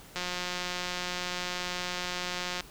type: click train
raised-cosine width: 0.2 ms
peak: -16 dBFS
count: 439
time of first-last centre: 0.16-2.607 s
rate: 179 Hz
effects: pink hiss -51 dBFS RMS until 2.7 s